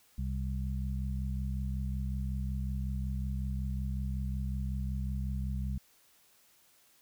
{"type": "harmonic tone", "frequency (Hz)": 65.41, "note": "C2", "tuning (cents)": 0, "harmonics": [1, 2, 3], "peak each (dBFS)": [-33, -38, -40], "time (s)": [0.18, 5.78], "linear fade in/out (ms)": 5, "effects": ["white hiss -65 dBFS RMS until 7.01 s"]}